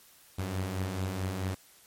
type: beating tone pair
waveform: sawtooth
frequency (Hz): 90.5 / 95.1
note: F#2 / F#2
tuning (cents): -38 / +48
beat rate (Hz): 4.6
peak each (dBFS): -34 / -28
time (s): 0.38-1.55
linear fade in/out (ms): 10
effects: white hiss -58 dBFS RMS until 1.86 s + MP3 64 kbps